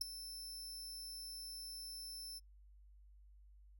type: tone with ADSR envelope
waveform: sawtooth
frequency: 5310 Hz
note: E8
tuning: 12 cents sharp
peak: -29 dBFS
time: 0.01-2.4 s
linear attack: 5 ms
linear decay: 9 ms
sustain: -15 dB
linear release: 26 ms
effects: noise-tail reverb RT60 0.1 s tail -25 dB re dry + added 50 Hz sine -59 dBFS peak until 3.79 s